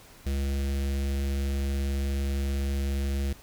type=tone with notch filter; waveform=square; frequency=69 Hz; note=C#2; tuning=7 cents flat; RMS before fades=-28 dBFS; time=0.26-3.33 s; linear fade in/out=5 ms; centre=1000 Hz; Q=0.69; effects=pink hiss -52 dBFS RMS until 3.42 s